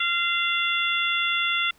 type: harmonic tone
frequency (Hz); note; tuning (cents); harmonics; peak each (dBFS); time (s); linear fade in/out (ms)
690; F5; -21; 2 / 3 / 4 / 5; -27 / -27 / -27 / -27; 0-1.71; 5
effects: pink hiss -59 dBFS RMS until 1.78 s